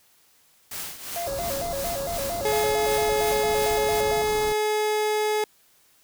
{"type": "noise with tremolo", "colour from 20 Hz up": "white", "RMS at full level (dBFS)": -32, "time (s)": [0.71, 4.01], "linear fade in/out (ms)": 5, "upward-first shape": "triangle", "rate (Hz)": 2.8, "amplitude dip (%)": 75}
{"type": "tone with vibrato", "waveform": "triangle", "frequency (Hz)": 616, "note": "D#5", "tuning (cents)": -17, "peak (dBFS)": -26, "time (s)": [1.16, 4.22], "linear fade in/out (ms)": 2, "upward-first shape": "square", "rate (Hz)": 4.4, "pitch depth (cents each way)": 190}
{"type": "band-stop noise", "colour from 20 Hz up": "pink", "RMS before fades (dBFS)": -35, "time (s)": [1.26, 4.53], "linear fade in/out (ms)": 10, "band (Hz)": [1400, 3700], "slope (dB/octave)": 96}
{"type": "tone", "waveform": "30% pulse", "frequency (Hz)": 425.6, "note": "G#4", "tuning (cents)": 42, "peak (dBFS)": -19, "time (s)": [2.45, 5.44], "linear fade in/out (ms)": 2}
{"effects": ["white hiss -60 dBFS RMS until 6.03 s"]}